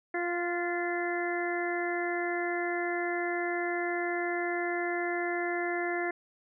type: harmonic tone with a mistuned harmonic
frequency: 349.2 Hz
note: F4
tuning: in tune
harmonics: 1 / 2 / 3 / 4 / 5 / 6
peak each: -32 / -35 / -44 / -41 / -36 / -38 dBFS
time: 0.14-6.11 s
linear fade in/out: 5 ms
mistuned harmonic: 6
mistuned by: -33 cents
effects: none